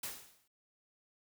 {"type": "noise with exponential decay", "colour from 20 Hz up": "white", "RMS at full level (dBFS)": -38, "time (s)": [0.03, 0.48], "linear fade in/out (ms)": 5, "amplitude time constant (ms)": 96, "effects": []}